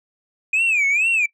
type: tone with vibrato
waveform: sine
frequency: 2456 Hz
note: D#7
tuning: 23 cents flat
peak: -13 dBFS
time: 0.53-1.26 s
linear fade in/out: 5 ms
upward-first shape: sine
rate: 2.2 Hz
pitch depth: 190 cents each way
effects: noise-tail reverb RT60 0.1 s tail -22 dB re dry + tanh soft clip ceiling -14 dBFS